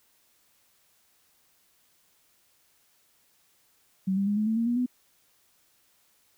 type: tone with pitch steps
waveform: sine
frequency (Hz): 190 / 197.5 / 205.3 / 213.4 / 221.8 / 230.6 / 239.7 / 249.1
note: F#3 / G3 / G#3 / G#3 / A3 / A#3 / A#3 / B3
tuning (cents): +46 / +13 / -20 / +47 / +14 / -19 / +48 / +15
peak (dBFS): -23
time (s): 4.07-4.862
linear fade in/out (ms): 10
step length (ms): 99
effects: white hiss -66 dBFS RMS until 6.37 s